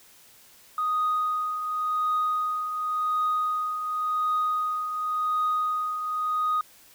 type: tone with tremolo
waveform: sine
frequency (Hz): 1244.5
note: D#6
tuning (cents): 0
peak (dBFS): -20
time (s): 0.78-6.61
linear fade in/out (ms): 2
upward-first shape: triangle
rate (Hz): 0.91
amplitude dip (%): 60
effects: tanh soft clip ceiling -19 dBFS + white hiss -54 dBFS RMS until 6.94 s